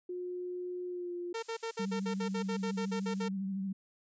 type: tone with pitch glide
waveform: sine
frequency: 359.2 to 350.8 Hz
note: F4 to F4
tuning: +49 to +8 cents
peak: -36 dBFS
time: 0.09-1.33 s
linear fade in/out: 5 ms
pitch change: -41 cents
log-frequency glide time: 0.87-1.13 s
type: tone bursts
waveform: sawtooth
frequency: 454.8 Hz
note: A#4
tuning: 43 cents flat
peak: -31 dBFS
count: 14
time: 1.34-3.286 s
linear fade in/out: 10 ms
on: 87 ms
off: 56 ms
type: noise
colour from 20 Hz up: violet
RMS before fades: -47 dBFS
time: 1.38-3.23 s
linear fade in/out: 0 ms
type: tone with vibrato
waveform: sine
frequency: 193.3 Hz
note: G3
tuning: 24 cents flat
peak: -33 dBFS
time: 1.79-3.73 s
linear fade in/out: 10 ms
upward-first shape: sine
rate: 13 Hz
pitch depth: 38 cents each way
effects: resampled to 16000 Hz